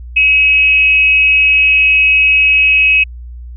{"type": "tone with frequency modulation", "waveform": "sine", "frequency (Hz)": 2554, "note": "D#7", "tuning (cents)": 45, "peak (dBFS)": -6, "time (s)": [0.16, 3.04], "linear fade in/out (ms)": 10, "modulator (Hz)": 293, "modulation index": 0.34, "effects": ["added 60 Hz sine -26 dBFS peak until 3.56 s"]}